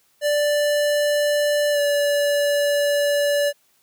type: tone with pitch glide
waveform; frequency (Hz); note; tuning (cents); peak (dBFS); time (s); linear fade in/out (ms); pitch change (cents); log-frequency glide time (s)
square; 587.3 to 577.5; D5 to D5; 0 to -29; -18; 0.21-3.53; 50; -29; 1.72-1.79
effects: white hiss -62 dBFS RMS until 3.82 s + high-pass 60 Hz 12 dB/octave